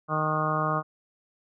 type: harmonic tone with a mistuned harmonic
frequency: 154.7 Hz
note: D#3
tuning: 10 cents flat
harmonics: 1 / 2 / 3 / 4 / 5 / 6 / 7 / 8 / 9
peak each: -30 / -36 / -36 / -32 / -34 / -40 / -30 / -29 / -37 dBFS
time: 0.08-0.83 s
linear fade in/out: 50 ms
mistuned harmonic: 9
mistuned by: +51 cents
effects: none